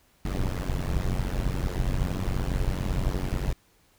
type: noise with amplitude modulation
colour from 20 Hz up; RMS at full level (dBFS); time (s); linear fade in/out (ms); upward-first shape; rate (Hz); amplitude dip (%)
brown; -23; 0.25-3.53; 5; sine; 92.3; 100
effects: pink hiss -63 dBFS RMS until 3.98 s